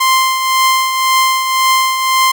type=tone with tremolo; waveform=sawtooth; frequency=1046.5 Hz; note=C6; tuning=in tune; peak=-4 dBFS; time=0-2.32 s; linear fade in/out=10 ms; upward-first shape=triangle; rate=1.9 Hz; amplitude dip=55%; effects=none